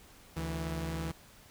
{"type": "tone pair together", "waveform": "sawtooth", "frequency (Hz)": [72.9, 163.65], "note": ["D2", "E3"], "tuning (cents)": [-12, -12], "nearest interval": "octave + major second", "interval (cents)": 1400, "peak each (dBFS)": [-34, -32], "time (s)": [0.36, 1.12], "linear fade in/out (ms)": 10, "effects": ["pink hiss -57 dBFS RMS until 1.5 s"]}